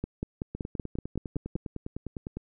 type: two click trains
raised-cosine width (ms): 3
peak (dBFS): -18 / -22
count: 9 / 19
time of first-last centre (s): 0.04-1.555 / 0.55-2.37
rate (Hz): 5.28 / 9.89
effects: none